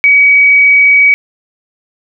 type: tone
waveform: sine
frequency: 2267 Hz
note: C#7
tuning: 38 cents sharp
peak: -3 dBFS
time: 0.04-1.14 s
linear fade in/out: 0 ms
effects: none